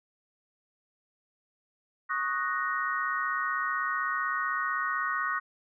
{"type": "chord", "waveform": "sine", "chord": "D# minor seventh", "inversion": "third", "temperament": "equal", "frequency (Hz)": [1108.7, 1244.5, 1480, 1864.7], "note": ["C#6", "D#6", "F#6", "A#6"], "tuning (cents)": [0, 0, 0, 0], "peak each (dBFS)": -33, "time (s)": [2.09, 5.4], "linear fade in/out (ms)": 20, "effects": []}